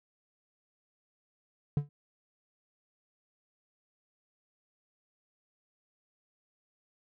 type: tone with exponential decay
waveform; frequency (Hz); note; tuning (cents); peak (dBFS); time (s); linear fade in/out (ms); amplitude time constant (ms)
triangle; 144.9; D3; -23; -20; 1.77-1.89; 2; 25
effects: none